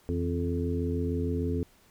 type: harmonic tone with a mistuned harmonic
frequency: 86.5 Hz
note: F2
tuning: 16 cents flat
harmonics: 1 / 2 / 3 / 4 / 5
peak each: -30 / -36 / -32 / -38 / -34 dBFS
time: 0.09-1.63 s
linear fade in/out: 0 ms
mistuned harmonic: 2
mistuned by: -100 cents
effects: pink hiss -61 dBFS RMS until 1.9 s